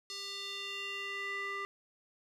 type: tone with band-pass filter sweep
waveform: square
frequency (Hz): 397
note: G4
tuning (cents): +22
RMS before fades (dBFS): -40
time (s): 0.1-1.65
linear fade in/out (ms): 0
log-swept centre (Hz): 4800 to 1600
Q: 3
effects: none